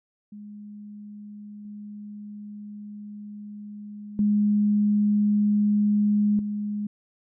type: tone with level steps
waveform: sine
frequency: 207.7 Hz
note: G#3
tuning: in tune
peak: -38 / -36 / -18 / -26 dBFS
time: 0.32-6.87 s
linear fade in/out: 5 ms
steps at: 1.65 / 4.19 / 6.39 s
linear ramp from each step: 2 ms
effects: none